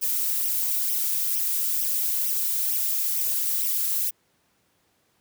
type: noise with flanger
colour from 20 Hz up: violet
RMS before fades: -25 dBFS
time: 0.01-4.11 s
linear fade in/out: 20 ms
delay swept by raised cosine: 0.34 to 3.14 ms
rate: 2.2 Hz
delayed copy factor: +0.85
effects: pink hiss -67 dBFS RMS until 5.2 s + high-pass 100 Hz 12 dB/octave